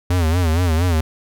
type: tone with vibrato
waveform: square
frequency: 84.5 Hz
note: E2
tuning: 43 cents sharp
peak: -15 dBFS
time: 0.1-1.01 s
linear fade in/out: 5 ms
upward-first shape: sine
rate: 4.3 Hz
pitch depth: 130 cents each way
effects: none